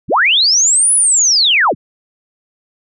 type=linear two-way sweep; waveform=sine; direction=up then down; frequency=46.65 to 10250 to 46.65 Hz; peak=-8 dBFS; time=0.08-1.75 s; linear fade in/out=50 ms; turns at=0.94 s; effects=none